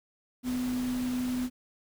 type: tone in noise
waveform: sine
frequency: 250.5 Hz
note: B3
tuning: 25 cents sharp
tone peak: -28 dBFS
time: 0.43-1.5 s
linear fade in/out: 50 ms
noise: pink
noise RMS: -42 dBFS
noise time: 0.43-1.5 s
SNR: +11 dB
effects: none